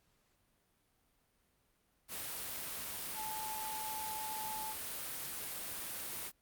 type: tone in noise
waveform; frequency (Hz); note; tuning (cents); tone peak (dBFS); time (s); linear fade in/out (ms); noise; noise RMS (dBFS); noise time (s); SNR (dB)
sine; 870; A5; -20; -41; 3.14-4.75; 50; white; -42; 2.08-6.32; -2
effects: pink hiss -75 dBFS RMS until 6.41 s + Opus 48 kbps